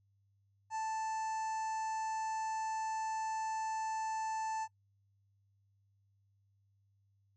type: harmonic tone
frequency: 880 Hz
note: A5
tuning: in tune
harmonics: 1 / 2 / 3 / 5 / 6 / 7 / 8 / 9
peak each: -35 / -50 / -55 / -60 / -63 / -54 / -57 / -62 dBFS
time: 0.7-4.68 s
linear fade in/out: 50 ms
effects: noise-tail reverb RT60 0.1 s tail -21 dB re dry + added 99 Hz sine -70 dBFS peak until 7.36 s